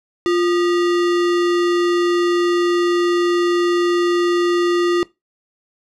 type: tone with sample-and-hold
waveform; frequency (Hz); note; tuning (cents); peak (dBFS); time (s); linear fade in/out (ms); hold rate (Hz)
sine; 349.2; F4; 0; -13; 0.26-5.03; 0; 1575
effects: noise-tail reverb RT60 0.2 s tail -20 dB re dry + low-pass 5000 Hz 12 dB/octave